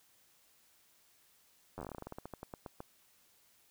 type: slowing click train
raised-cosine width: 1 ms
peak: -29 dBFS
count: 21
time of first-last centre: 1.78-2.804 s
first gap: 10 ms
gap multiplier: 1.15
effects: white hiss -68 dBFS RMS until 3.7 s